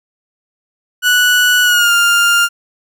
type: tone with pitch glide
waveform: 30% pulse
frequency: 1475 to 1401.1 Hz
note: F#6 to F6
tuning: -6 to +5 cents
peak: -6 dBFS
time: 1.02-2.49 s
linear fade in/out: 50 ms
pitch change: -89 cents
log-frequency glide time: 1.63-1.92 s
effects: none